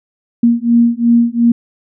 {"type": "beating tone pair", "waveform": "sine", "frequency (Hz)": [233.8, 236.6], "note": ["A#3", "A#3"], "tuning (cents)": [5, 26], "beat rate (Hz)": 2.8, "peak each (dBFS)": -11, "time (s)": [0.43, 1.52], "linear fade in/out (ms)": 5, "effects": []}